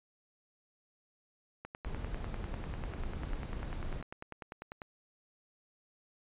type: click train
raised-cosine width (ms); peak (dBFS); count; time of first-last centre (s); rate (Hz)
0.5; -28; 33; 1.65-4.818; 10.1
type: noise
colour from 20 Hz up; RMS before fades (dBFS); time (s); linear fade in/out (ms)
brown; -39; 1.85-4.02; 10
effects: resampled to 8000 Hz